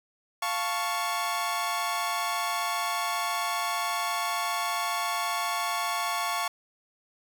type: chord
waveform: sawtooth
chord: F augmented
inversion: none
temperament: equal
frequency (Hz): 698.5 / 880 / 1108.7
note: F5 / A5 / C#6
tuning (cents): 0 / 0 / 0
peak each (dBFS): -29 / -30 / -26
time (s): 0.42-6.48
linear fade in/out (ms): 5
effects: none